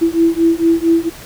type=beating tone pair; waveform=sine; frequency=329.6 / 334 Hz; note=E4 / E4; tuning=0 / +23 cents; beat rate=4.4 Hz; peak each=-13 dBFS; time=0.01-1.1 s; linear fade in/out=20 ms; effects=pink hiss -35 dBFS RMS until 1.25 s